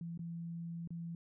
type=tone with dropouts; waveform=sine; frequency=168.4 Hz; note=E3; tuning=37 cents sharp; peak=-40 dBFS; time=0.01-1.15 s; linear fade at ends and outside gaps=2 ms; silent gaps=0.176-0.192 / 0.875-0.905 s; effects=none